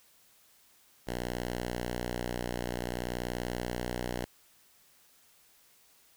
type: tone with pitch glide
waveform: 5% pulse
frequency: 60.5 to 60.99 Hz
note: B1 to B1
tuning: -35 to -21 cents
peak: -22 dBFS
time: 1.07-4.25 s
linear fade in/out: 5 ms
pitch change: +14 cents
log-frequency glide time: 3.43-4.1 s
effects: white hiss -63 dBFS RMS until 6.16 s